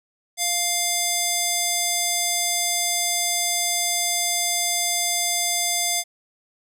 square tone with band-pass filter, 700 Hz, F5, 4 cents sharp, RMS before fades -23 dBFS, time 0.37-6.04 s, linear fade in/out 50 ms, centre 7900 Hz, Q 1.1, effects none

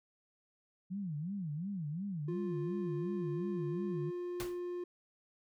sine tone with vibrato, 172.4 Hz, F3, 22 cents flat, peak -36 dBFS, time 0.9-4.11 s, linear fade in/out 20 ms, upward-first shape sine, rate 2.8 Hz, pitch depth 290 cents each way
triangle tone with pitch glide, 351 to 354.1 Hz, F4 to F4, +9 to +24 cents, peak -35 dBFS, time 2.28-4.84 s, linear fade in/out 5 ms, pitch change +15 cents, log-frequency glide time 3.78-3.98 s
pink noise with exponential decay, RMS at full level -38 dBFS, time 4.4-4.6 s, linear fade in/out 0 ms, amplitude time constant 43 ms
effects none

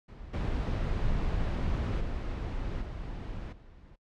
brown noise with level steps, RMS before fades -45 / -30 / -34 / -38 / -52 dBFS, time 0.08-3.96 s, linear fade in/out 10 ms, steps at 0.33 / 2 / 2.81 / 3.52 s, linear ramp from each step 10 ms, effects noise-tail reverb RT60 0.1 s tail -23 dB re dry + low-pass 4000 Hz 12 dB/octave

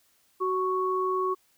sine tone pair together, 373.7 / 1108.7 Hz, F#4 / C#6, +17 / 0 cents, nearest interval octave + perfect fifth, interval 1883 cents, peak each -27 dBFS, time 0.4-1.35 s, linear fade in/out 20 ms, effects white hiss -66 dBFS RMS until 1.57 s

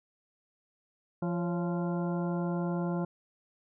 harmonic tone with a mistuned harmonic, 173 Hz, F3, 16 cents flat, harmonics 1 / 2 / 3 / 4 / 5 / 6 / 8, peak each -30 / -36 / -40 / -42 / -44 / -46 / -48 dBFS, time 1.22-3.05 s, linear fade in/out 5 ms, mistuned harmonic 3, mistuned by +93 cents, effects none

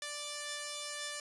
5% pulse tone pair together, 587.3 / 1763.8 Hz, D5 / A6, 0 / +4 cents, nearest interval octave + perfect fifth, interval 1904 cents, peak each -29 / -32 dBFS, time 0.02-1.2 s, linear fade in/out 2 ms, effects resampled to 24000 Hz

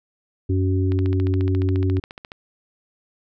harmonic tone, 93.8 Hz, F#2, 24 cents sharp, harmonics 1 / 3 / 4, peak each -18 / -25 / -27 dBFS, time 0.49-2 s, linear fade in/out 10 ms
click train, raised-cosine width 0.3 ms, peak -20 dBFS, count 21, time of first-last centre 0.92-2.319 s, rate 14.3 Hz
effects none

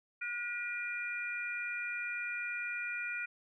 harmonic tone, 481.9 Hz, B4, 43 cents flat, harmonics 3 / 4 / 5, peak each -39 / -45 / -38 dBFS, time 0.21-3.26 s, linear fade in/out 10 ms, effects none

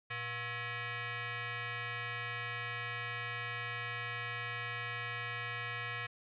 sine tone with frequency modulation, 116.2 Hz, A#2, 5 cents flat, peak -37 dBFS, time 0.1-6.07 s, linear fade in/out 10 ms, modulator 600 Hz, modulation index 4.3, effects none

